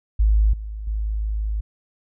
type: tone with level steps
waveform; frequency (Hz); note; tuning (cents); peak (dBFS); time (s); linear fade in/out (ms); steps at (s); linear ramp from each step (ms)
sine; 53; G#1; +36; -13 / -28 / -21; 0.19-1.61; 10; 0.53 / 0.87; 5
effects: none